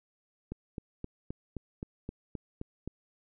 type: click train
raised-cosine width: 3 ms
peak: -24 dBFS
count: 10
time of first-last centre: 0.52-2.876 s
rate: 3.82 Hz
effects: none